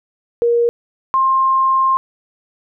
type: tone pair in turn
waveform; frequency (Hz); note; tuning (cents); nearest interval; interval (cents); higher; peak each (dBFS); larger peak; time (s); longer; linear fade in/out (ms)
sine; 472 / 1059.6; A#4 / C6; +22 / +22; octave + major second; 1400; second; -11; neither; 0.42-0.69 / 1.14-1.97; second; 0
effects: none